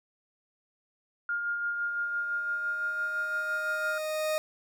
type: tone with tremolo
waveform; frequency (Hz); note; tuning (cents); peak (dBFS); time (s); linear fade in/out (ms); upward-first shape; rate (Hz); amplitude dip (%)
sine; 1412; F6; +19; -27; 1.29-3.98; 2; sine; 5.9; 35
type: tone with exponential growth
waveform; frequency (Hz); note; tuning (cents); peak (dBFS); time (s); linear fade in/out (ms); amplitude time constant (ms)
40% pulse; 620; D#5; -6; -25; 1.75-4.38; 0; 570
effects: none